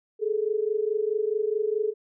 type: tone pair together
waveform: sine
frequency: 416.1 / 440.8 Hz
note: G#4 / A4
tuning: +3 / +3 cents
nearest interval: minor second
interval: 100 cents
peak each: -26 dBFS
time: 0.19-1.94 s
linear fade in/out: 50 ms
effects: none